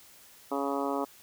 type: harmonic tone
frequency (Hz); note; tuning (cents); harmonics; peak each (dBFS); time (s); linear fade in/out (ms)
139.6; C#3; +13; 2 / 3 / 4 / 5 / 6 / 7 / 8 / 9; -33 / -35 / -36 / -37 / -38 / -38 / -39 / -40; 0.51-1.05; 10
effects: white hiss -55 dBFS RMS until 1.22 s